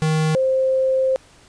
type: tone pair in turn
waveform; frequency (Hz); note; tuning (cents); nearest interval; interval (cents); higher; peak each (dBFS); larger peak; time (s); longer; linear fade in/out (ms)
square / sine; 156.8 / 525.6; D#3 / C5; +14 / +8; octave + major sixth; 2094; second; -17 / -15; second; 0.02-0.35 / 0.35-1.16; second; 0
effects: pink hiss -50 dBFS RMS until 1.48 s + resampled to 22050 Hz